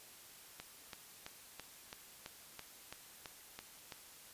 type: click train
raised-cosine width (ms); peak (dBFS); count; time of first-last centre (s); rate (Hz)
0.2; -28; 11; 0.6-3.922; 3.01
effects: white hiss -57 dBFS RMS until 4.33 s + resampled to 32000 Hz